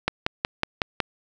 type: click train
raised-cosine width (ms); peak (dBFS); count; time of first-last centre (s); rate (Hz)
0.3; -5; 6; 0.08-1.003; 5.42
effects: none